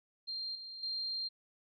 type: tone with level steps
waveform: sine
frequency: 4186 Hz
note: C8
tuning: in tune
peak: -37 / -44 / -35 dBFS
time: 0.27-1.29 s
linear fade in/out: 20 ms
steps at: 0.55 / 0.83 s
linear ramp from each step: 2 ms
effects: none